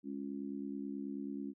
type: harmonic tone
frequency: 69.3 Hz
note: C#2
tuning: in tune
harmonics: 3 / 4 / 5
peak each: -43 / -41 / -48 dBFS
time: 0.03-1.54 s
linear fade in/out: 50 ms
effects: none